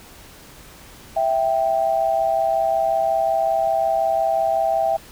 sine tone pair together, 658.5 / 784 Hz, E5 / G5, -2 / 0 cents, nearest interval minor third, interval 302 cents, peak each -19 / -20 dBFS, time 1.16-4.97 s, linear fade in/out 10 ms, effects pink hiss -44 dBFS RMS until 5.11 s

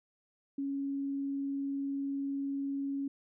sine tone with vibrato, 277.2 Hz, C#4, in tune, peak -32 dBFS, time 0.58-3.08 s, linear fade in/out 5 ms, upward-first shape sine, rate 20 Hz, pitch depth 13 cents each way, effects none

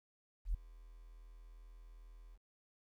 sine tone with ADSR envelope, 41.2 Hz, E1, in tune, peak -30 dBFS, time 0.45-2.38 s, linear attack 92 ms, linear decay 6 ms, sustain -23 dB, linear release 35 ms, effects 12-bit

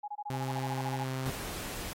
sine tone bursts, 830.6 Hz, G#5, in tune, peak -35 dBFS, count 14, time 0.03-1.043 s, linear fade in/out 10 ms, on 51 ms, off 23 ms
sawtooth tone, 131.2 Hz, C3, 5 cents sharp, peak -29 dBFS, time 0.3-1.3 s, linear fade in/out 0 ms
pink noise, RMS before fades -40 dBFS, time 1.26-1.93 s, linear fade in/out 0 ms
effects AAC 48 kbps

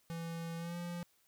square tone with pitch glide, 166.6 to 173.57 Hz, E3 to F3, +19 to -10 cents, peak -40 dBFS, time 0.1-1.03 s, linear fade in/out 0 ms, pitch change +71 cents, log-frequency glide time 0.57-0.77 s, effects white hiss -72 dBFS RMS until 1.27 s

